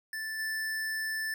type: tone with level steps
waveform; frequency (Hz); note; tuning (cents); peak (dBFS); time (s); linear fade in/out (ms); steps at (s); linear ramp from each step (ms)
square; 1760; A6; 0; -35 / -32; 0.13-1.34; 2; 0.38; 20
effects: none